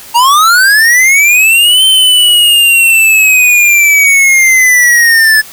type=linear two-way sweep; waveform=square; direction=up then down; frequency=910 to 3103 to 1725 Hz; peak=-4 dBFS; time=0.14-5.42 s; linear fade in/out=20 ms; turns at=1.84 s; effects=white hiss -31 dBFS RMS until 5.52 s